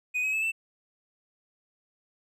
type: tone with pitch steps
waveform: triangle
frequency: 2489 / 2546 / 2604 / 2663 Hz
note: D#7 / D#7 / E7 / E7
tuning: 0 / +39 / -22 / +17 cents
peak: -24 dBFS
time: 0.14-0.52 s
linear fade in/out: 20 ms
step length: 95 ms
effects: none